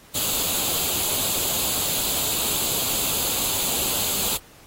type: noise with comb filter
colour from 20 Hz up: white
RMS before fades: -24 dBFS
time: 0.14-4.38 s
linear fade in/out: 20 ms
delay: 0.27 ms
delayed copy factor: +0.65
effects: pink hiss -50 dBFS RMS until 4.66 s + AAC 48 kbps